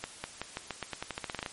accelerating click train, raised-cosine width 0.3 ms, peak -18 dBFS, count 16, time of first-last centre 0.04-1.462 s, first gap 200 ms, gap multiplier 0.88, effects white hiss -48 dBFS RMS until 1.52 s + MP3 48 kbps

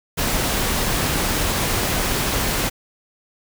pink noise, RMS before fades -21 dBFS, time 0.17-2.7 s, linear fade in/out 20 ms, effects none

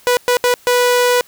sawtooth tone bursts at uneven times, 491.4 Hz, B4, 9 cents flat, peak -7 dBFS, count 4, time 0.07-0.17 / 0.28-0.37 / 0.44-0.54 / 0.67-1.21 s, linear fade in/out 0 ms, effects white hiss -47 dBFS RMS until 1.27 s

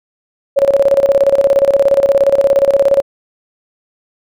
sine tone with tremolo, 554.4 Hz, C#5, in tune, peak -5 dBFS, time 0.56-3.02 s, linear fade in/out 20 ms, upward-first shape square, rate 17 Hz, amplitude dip 75%, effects none

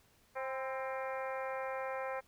harmonic tone with a mistuned harmonic, 264.7 Hz, C4, 20 cents sharp, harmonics 2 / 3 / 4 / 5 / 6 / 7 / 8 / 9, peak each -39 / -43 / -45 / -47 / -49 / -50 / -51 / -52 dBFS, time 0.35-2.21 s, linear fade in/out 20 ms, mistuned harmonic 4, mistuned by -45 cents, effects pink hiss -68 dBFS RMS until 2.27 s

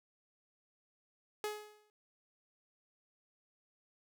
sawtooth tone with exponential decay, 421.7 Hz, G#4, 26 cents sharp, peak -30 dBFS, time 1.44-1.9 s, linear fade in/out 1 ms, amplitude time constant 100 ms, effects none

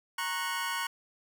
25% pulse chord, F# major, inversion first, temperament equal with one note detuned, 932.3 / 1096.6 / 1480 Hz, A#5 / C#6 / F#6, 0 / -19 / 0 cents, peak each -32 dBFS, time 0.18-0.87 s, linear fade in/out 5 ms, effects none

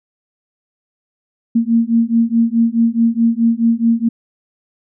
sine beating tone pair, 228.2 / 232.9 Hz, A#3 / A#3, -37 / -1 cents, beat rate 4.7 Hz, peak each -14 dBFS, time 1.55-4.09 s, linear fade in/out 10 ms, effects none

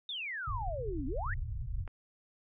sine exponential two-way sweep, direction down then up, 3729 to 250.5 to 1971 Hz, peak -36 dBFS, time 0.09-1.34 s, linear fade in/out 2 ms, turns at 1.06 s
pink low-pass noise, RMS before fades -37 dBFS, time 0.47-1.88 s, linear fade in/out 10 ms, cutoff 130 Hz, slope 96 dB/octave
click, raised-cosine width 0.5 ms, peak -34 dBFS, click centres 1.877 s
effects none

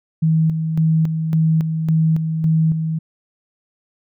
sine tone with tremolo, 160 Hz, D#3, 49 cents sharp, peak -12 dBFS, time 0.22-2.99 s, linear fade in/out 10 ms, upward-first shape square, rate 1.8 Hz, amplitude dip 50%, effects none

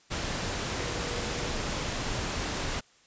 sine tone in noise, 480 Hz, B4, 49 cents flat, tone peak -40 dBFS, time 0.78-1.48 s, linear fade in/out 20 ms, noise pink, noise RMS -32 dBFS, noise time 0.1-2.81 s, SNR -11 dB, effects white hiss -61 dBFS RMS until 3.06 s + resampled to 16000 Hz

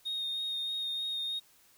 triangle tone with vibrato, 3705 Hz, A#7, 11 cents flat, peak -30 dBFS, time 0.05-1.4 s, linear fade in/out 20 ms, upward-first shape sine, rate 3.2 Hz, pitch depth 14 cents each way, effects tanh soft clip ceiling -28 dBFS + white hiss -63 dBFS RMS until 1.77 s

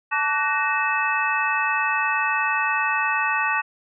sine tone cluster, 878 / 1147 / 1495 / 1864 / 2607 Hz, A5 / D6 / F#6 / A#6 / E7, -4 / -41 / +17 / -1 / -20 cents, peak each -26 dBFS, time 0.11-3.62 s, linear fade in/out 20 ms, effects none

